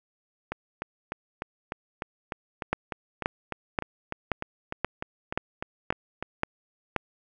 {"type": "two click trains", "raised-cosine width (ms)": 0.5, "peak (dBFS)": [-16, -9], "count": [20, 9], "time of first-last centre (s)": [[0.52, 6.226], [2.73, 6.963]], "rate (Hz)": [3.33, 1.89], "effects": []}